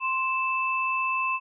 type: tone pair together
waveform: sine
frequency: 1047.3 / 2637 Hz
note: C6 / E7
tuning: +1 / 0 cents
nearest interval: octave + major third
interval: 1599 cents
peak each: -26 / -27 dBFS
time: 0-1.4 s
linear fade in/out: 50 ms
effects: none